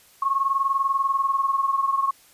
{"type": "tone pair together", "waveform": "sine", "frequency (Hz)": [1088.4, 1108.7], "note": ["C#6", "C#6"], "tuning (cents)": [-32, 0], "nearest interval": "unison", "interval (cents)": 32, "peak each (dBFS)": [-21, -25], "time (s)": [0.22, 2.11], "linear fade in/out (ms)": 5, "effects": ["white hiss -54 dBFS RMS until 2.33 s", "resampled to 32000 Hz"]}